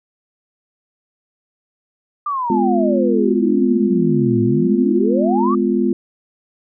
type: exponential two-way sweep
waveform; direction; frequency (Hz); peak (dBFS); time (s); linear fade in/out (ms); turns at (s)
sine; down then up; 1205 to 110 to 1205; -18; 2.26-5.55; 5; 4.42
type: chord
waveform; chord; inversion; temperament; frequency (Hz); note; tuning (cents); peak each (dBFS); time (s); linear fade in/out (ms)
sine; F diminished; first; just; 209.5 / 251.4 / 349.2; Ab3 / Cb4 / F4; +15 / +31 / 0; -18; 2.5-5.93; 2
effects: none